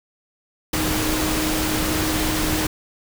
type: tone in noise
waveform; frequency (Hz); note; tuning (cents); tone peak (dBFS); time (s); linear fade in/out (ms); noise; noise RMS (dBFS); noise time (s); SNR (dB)
sine; 311.1; D#4; 0; -24; 0.73-2.67; 5; pink; -23; 0.73-2.67; -4
effects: none